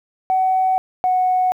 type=tone pair in turn; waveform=sine; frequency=752 / 737.8 Hz; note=F#5 / F#5; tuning=+28 / -5 cents; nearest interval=unison; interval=33 cents; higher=first; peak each=-13 dBFS; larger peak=neither; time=0.3-0.78 / 1.04-1.52 s; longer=neither; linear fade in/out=0 ms; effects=tanh soft clip ceiling -9 dBFS + 9-bit